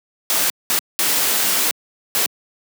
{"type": "noise bursts at uneven times", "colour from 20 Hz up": "white", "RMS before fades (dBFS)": -18, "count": 4, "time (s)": [[0.3, 0.5], [0.7, 0.79], [0.99, 1.71], [2.15, 2.26]], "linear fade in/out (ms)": 0, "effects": ["high-pass 200 Hz 12 dB/octave"]}